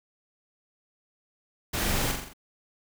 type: noise with echo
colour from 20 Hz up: pink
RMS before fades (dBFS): -29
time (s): 1.73-2.12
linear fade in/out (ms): 10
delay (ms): 43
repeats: 5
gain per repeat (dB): -4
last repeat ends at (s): 2.335
effects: none